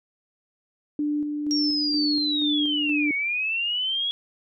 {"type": "tone with tremolo", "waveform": "sine", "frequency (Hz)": 296, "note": "D4", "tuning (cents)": 14, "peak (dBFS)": -22, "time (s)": [0.99, 3.11], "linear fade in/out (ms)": 2, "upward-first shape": "square", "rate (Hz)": 2.1, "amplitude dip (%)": 35}
{"type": "linear two-way sweep", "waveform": "sine", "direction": "down then up", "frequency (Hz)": [5620, 2200, 3358], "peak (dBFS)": -23, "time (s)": [1.51, 4.11], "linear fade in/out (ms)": 0, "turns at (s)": 3.13}
{"effects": []}